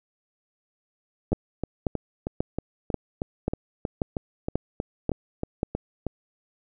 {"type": "two click trains", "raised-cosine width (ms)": 2, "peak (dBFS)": [-10, -14], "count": [9, 16], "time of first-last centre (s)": [[1.33, 5.631], [1.32, 6.067]], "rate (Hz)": [1.86, 3.16], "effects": []}